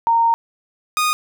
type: tone pair in turn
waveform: sine / sawtooth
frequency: 923 / 1235 Hz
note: A#5 / D#6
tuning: -17 / -13 cents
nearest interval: perfect fourth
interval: 504 cents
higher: second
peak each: -12 dBFS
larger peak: neither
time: 0.07-0.34 / 0.97-1.13 s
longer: first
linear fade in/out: 0 ms
effects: none